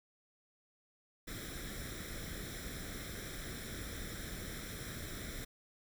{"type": "noise with comb filter", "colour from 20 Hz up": "pink", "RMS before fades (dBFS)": -44, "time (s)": [1.27, 5.45], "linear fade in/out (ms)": 10, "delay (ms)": 0.54, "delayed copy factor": 0.75, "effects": []}